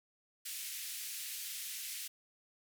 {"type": "band-pass noise", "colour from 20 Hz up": "white", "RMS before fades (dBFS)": -43, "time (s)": [0.45, 2.08], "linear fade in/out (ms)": 10, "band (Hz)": [2000, 16000], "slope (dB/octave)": 24, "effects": []}